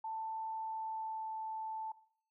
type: tone with pitch glide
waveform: sine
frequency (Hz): 886 to 879.9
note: A5 to A5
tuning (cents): +12 to 0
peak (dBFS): -38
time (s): 0.04-1.92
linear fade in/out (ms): 5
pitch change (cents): -12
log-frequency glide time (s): 0.49-1.34
effects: noise-tail reverb RT60 0.6 s tail -18 dB re dry